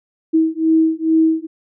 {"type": "beating tone pair", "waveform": "sine", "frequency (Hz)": [320.1, 322.4], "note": ["D#4", "E4"], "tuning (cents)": [49, -38], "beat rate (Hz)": 2.3, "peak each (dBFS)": -15, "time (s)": [0.33, 1.47], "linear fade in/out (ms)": 20, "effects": []}